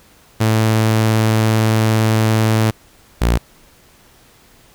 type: tone pair in turn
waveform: sawtooth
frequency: 110.3 / 58.43 Hz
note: A2 / A#1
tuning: +5 / +5 cents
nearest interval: major seventh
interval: 1100 cents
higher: first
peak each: -8 dBFS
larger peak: neither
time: 0.4-2.71 / 3.21-3.38 s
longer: first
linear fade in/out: 10 ms
effects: pink hiss -49 dBFS RMS until 4.74 s